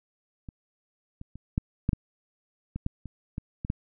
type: clicks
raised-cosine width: 5 ms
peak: -27 / -28 / -29 / -12 / -11 / -13 / -20 / -15 / -26 / -20 / -20 / -14 dBFS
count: 12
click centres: 0.488 / 1.214 / 1.356 / 1.579 / 1.891 / 1.932 / 2.76 / 2.864 / 3.057 / 3.381 / 3.649 / 3.701 s
effects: none